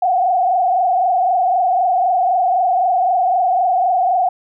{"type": "tone with frequency modulation", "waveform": "sine", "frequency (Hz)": 732, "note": "F#5", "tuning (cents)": -19, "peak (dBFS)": -12, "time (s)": [0.02, 4.29], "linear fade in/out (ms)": 5, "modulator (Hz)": 23.9, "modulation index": 1.6, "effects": []}